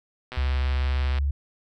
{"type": "click train", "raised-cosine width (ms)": 0.3, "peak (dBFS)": -19, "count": 110, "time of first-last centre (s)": [0.32, 1.185], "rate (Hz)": 126}
{"type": "tone with pitch glide", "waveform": "sine", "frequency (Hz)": [69.3, 70.27], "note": ["C#2", "C#2"], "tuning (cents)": [0, 24], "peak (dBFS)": -21, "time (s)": [0.37, 1.31], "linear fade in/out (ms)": 5, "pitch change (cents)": 24, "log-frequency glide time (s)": [0.71, 1.13]}
{"effects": []}